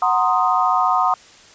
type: chord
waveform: sine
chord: C half-diminished seventh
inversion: second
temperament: equal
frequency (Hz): 740 / 932.3 / 1046.5 / 1244.5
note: Gb5 / Bb5 / C6 / Eb6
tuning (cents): 0 / 0 / 0 / 0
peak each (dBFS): -19 / -22 / -20 / -19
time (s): 0.02-1.14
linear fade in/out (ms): 2
effects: white hiss -46 dBFS RMS until 1.54 s + resampled to 16000 Hz